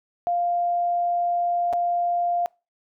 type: tone with dropouts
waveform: sine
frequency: 698.5 Hz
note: F5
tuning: in tune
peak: -20 dBFS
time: 0.27-2.46 s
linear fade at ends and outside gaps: 0 ms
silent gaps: 1.728-1.734 s
effects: noise-tail reverb RT60 0.3 s tail -26 dB re dry